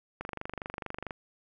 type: click train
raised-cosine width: 0.5 ms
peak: -21 dBFS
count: 23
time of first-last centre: 0.21-1.108 s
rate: 24.5 Hz
effects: none